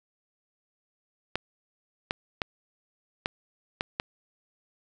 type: clicks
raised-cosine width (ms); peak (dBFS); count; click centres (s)
0.3; -11; 6; 1.356 / 2.109 / 2.418 / 3.259 / 3.809 / 3.999
effects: none